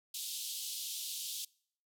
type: band-pass noise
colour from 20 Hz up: pink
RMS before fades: -41 dBFS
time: 0.14-1.45 s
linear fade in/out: 5 ms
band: 3100 to 16000 Hz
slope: 48 dB/octave
effects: noise-tail reverb RT60 0.6 s tail -25 dB re dry